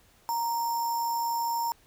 sine tone with sample-and-hold, 932.3 Hz, A#5, in tune, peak -26 dBFS, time 0.29-1.72 s, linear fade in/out 0 ms, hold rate 6300 Hz, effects pink hiss -61 dBFS RMS until 1.86 s

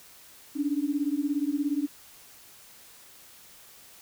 sine beating tone pair, 280.7 / 297.7 Hz, C#4 / D4, +22 / +24 cents, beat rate 17 Hz, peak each -28 dBFS, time 0.55-1.87 s, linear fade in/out 20 ms, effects white hiss -52 dBFS RMS until 4.01 s

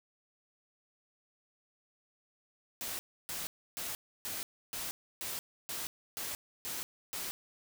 white noise bursts, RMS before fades -39 dBFS, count 10, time 2.81-7.31 s, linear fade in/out 0 ms, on 180 ms, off 300 ms, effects none

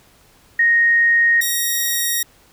sine / 5% pulse tone pair in turn, 1864.7 / 1882 Hz, A#6 / A#6, 0 / +16 cents, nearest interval unison, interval 16 cents, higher second, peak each -11 / -7 dBFS, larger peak second, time 0.59-1.41 / 1.41-2.23 s, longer neither, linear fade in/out 5 ms, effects pink hiss -52 dBFS RMS until 2.52 s

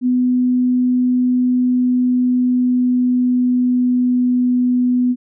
sine tone with pitch glide, 250 to 248.3 Hz, B3 to B3, +21 to +9 cents, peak -12 dBFS, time 0.01-5.16 s, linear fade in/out 50 ms, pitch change -12 cents, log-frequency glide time 1.63-4.57 s, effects none

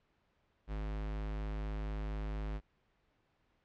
square tone, 52.1 Hz, G#1, 6 cents sharp, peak -37 dBFS, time 0.67-2.61 s, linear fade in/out 50 ms, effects pink hiss -75 dBFS RMS until 3.64 s + low-pass 3000 Hz 12 dB/octave

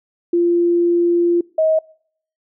sine tone pair in turn, 345.3 / 633.3 Hz, F4 / D#5, -20 / +30 cents, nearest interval major seventh, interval 1050 cents, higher second, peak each -12 dBFS, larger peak neither, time 0.33-1.41 / 1.58-1.79 s, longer first, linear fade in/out 5 ms, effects noise-tail reverb RT60 0.6 s tail -25 dB re dry

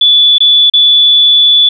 sine tone with dropouts, 3455 Hz, A7, 32 cents flat, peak -3 dBFS, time 0.01-1.69 s, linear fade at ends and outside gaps 5 ms, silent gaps 0.383-0.404 / 0.7-0.736 s, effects none

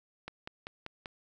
click train, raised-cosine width 0.3 ms, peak -24 dBFS, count 5, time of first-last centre 0.28-1.058 s, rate 5.14 Hz, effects none

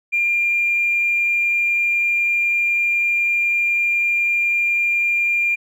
triangle tone with tanh clipping, 2396 Hz, D7, 34 cents sharp, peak -15 dBFS, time 0.12-5.56 s, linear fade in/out 20 ms, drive 1 dB, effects none

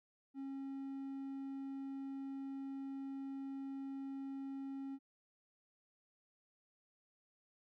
triangle tone, 272 Hz, C#4, 33 cents flat, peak -40 dBFS, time 0.34-4.99 s, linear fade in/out 50 ms, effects none

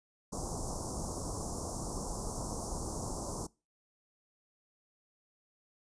pink band-stop noise, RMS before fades -38 dBFS, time 0.32-3.47 s, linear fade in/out 10 ms, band 1100 to 5400 Hz, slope 48 dB/octave, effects noise-tail reverb RT60 0.3 s tail -23 dB re dry + resampled to 22050 Hz

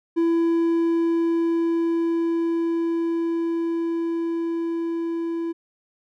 triangle tone with level ramp, 333.9 Hz, E4, 22 cents sharp, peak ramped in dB -15 to -22 dBFS, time 0.16-5.53 s, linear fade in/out 20 ms, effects none

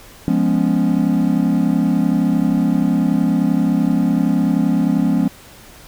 triangle chord, C# dominant seventh, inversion first, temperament equal, 174.61 / 207.7 / 246.9 / 277.2 Hz, E#3 / G#3 / B3 / C#4, 0 / 0 / 0 / 0 cents, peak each -17 dBFS, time 0.28-5.28 s, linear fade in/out 0 ms, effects pink hiss -42 dBFS RMS until 5.87 s

